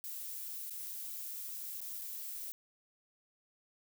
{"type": "noise with dropouts", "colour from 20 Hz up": "violet", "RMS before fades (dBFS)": -43, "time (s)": [0.04, 2.52], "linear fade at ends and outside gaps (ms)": 0, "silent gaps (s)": [[0.697, 0.707], [1.805, 1.815], [2.014, 2.018]], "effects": []}